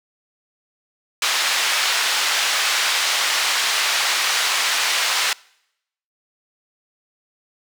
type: band-pass noise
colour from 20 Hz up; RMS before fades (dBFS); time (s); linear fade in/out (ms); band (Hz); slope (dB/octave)
white; -20; 1.22-5.33; 2; 930 to 4600; 12
effects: noise-tail reverb RT60 0.8 s tail -25 dB re dry